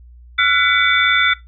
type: tone cluster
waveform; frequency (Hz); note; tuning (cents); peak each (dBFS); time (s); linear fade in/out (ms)
sine; 1363 / 1466 / 1999 / 2266 / 3523; F6 / F#6 / B6 / C#7 / A7; -43 / -16 / +20 / +37 / +1; -18; 0.38-1.34; 10
effects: noise-tail reverb RT60 0.2 s tail -20 dB re dry + added 60 Hz sine -39 dBFS peak until 1.47 s